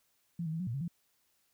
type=tone with pitch steps; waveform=sine; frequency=169.9 / 157.9 / 163.3 / 183.4 / 116.3 / 138.2 / 170.7 Hz; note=F3 / D#3 / E3 / F#3 / A#2 / C#3 / F3; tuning=-47 / +26 / -16 / -15 / -4 / -5 / -39 cents; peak=-33 dBFS; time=0.39-0.88 s; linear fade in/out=5 ms; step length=70 ms; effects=white hiss -74 dBFS RMS until 1.53 s